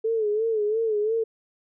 sine tone with vibrato, 435.1 Hz, A4, 19 cents flat, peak -21 dBFS, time 0.04-1.24 s, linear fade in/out 10 ms, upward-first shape sine, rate 2.9 Hz, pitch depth 84 cents each way, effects none

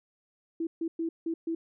sine tone bursts at uneven times, 329.6 Hz, E4, in tune, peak -28 dBFS, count 5, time 0.6-0.67 / 0.81-0.88 / 0.99-1.09 / 1.26-1.34 / 1.47-1.55 s, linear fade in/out 5 ms, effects none

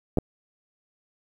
clicks, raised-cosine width 2 ms, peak -10 dBFS, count 2, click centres 0.173 / 0.185 s, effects 8-bit

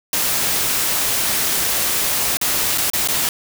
white noise with dropouts, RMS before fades -19 dBFS, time 0.13-3.29 s, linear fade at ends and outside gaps 2 ms, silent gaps 2.371-2.413 / 2.777-2.781 / 2.901-2.934 / 3.076-3.085 s, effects none

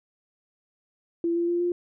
sine tone with pitch steps, 338.4 / 342.5 / 346.7 / 350.9 Hz, E4 / F4 / F4 / F4, +45 / -34 / -13 / +8 cents, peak -22 dBFS, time 1.24-1.72 s, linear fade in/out 2 ms, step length 120 ms, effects none

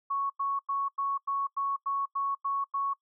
sine tone bursts, 1108.7 Hz, C#6, in tune, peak -27 dBFS, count 10, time 0.1-2.937 s, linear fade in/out 10 ms, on 200 ms, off 93 ms, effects noise-tail reverb RT60 0.1 s tail -24 dB re dry

